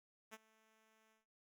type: tone with ADSR envelope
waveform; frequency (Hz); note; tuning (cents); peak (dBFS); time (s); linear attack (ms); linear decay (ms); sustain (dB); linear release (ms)
5% pulse; 219.8; A3; -2; -38; 0.31-1.26; 27; 36; -23; 150
effects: none